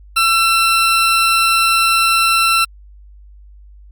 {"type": "tone", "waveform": "20% pulse", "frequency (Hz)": 1345, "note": "E6", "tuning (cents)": 34, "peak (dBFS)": -6, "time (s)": [0.16, 2.65], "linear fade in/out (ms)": 10, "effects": ["added 50 Hz sine -38 dBFS peak until 3.91 s", "Opus 48 kbps"]}